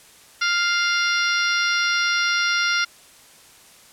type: harmonic tone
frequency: 699 Hz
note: F5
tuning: 1 cent sharp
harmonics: 2 / 3 / 4 / 5 / 6 / 7 / 8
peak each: -21 / -25 / -29 / -30 / -30 / -31 / -28 dBFS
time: 0.41-2.85 s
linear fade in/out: 10 ms
effects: white hiss -49 dBFS RMS until 3.92 s + low-pass 11000 Hz 12 dB/octave